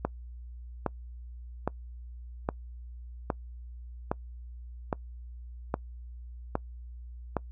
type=click train; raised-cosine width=1 ms; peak=-13 dBFS; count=10; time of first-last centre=0.05-7.367 s; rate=1.23 Hz; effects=noise-tail reverb RT60 0.1 s tail -25 dB re dry + added 60 Hz sine -41 dBFS peak until 7.51 s